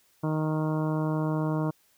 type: harmonic tone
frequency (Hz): 155.56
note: D#3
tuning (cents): 0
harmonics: 1 / 2 / 3 / 4 / 5 / 6 / 7 / 8 / 9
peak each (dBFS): -27 / -30 / -37 / -36 / -44 / -39 / -40 / -48 / -46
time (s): 0.23-1.71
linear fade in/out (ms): 10
effects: white hiss -65 dBFS RMS until 1.97 s